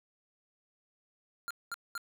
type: tone bursts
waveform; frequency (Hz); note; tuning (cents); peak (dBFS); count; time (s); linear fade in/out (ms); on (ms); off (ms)
square; 1394; F6; -4; -36; 3; 1.48-1.978; 0; 26; 210
effects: none